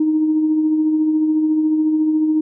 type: tone with tremolo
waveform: sine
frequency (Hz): 310.6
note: D#4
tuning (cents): -3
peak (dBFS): -11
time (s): 0-2.41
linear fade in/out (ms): 5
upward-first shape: triangle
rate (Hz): 14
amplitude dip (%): 40
effects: tanh soft clip ceiling -7 dBFS